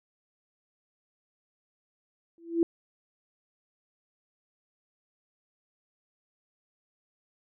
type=tone with exponential growth; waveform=sine; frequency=335.3 Hz; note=E4; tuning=30 cents sharp; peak=-17 dBFS; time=2.38-2.63 s; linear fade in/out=1 ms; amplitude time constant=54 ms; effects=none